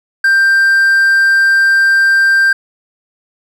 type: tone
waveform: triangle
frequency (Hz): 1575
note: G6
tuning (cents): +8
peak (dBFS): -5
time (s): 0.24-2.53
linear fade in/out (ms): 5
effects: none